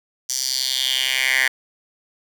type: tone with high-pass filter sweep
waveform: 10% pulse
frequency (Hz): 130.81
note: C3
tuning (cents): 0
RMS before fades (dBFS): -21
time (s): 0.29-1.48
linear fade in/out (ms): 5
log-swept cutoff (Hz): 5900 to 1800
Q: 3.7
effects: none